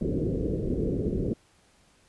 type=low-pass noise; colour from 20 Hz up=white; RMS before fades=-28 dBFS; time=0.01-1.34 s; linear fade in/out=5 ms; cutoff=460 Hz; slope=48 dB/octave; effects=pink hiss -62 dBFS RMS until 2.08 s + resampled to 24000 Hz